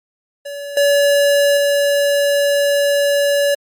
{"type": "tone with level steps", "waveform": "square", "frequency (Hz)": 570, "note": "C#5", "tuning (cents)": 48, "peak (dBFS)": [-26, -11, -13], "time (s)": [0.45, 3.55], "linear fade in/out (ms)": 10, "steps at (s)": [0.77, 1.57], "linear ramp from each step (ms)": 2, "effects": ["MP3 64 kbps"]}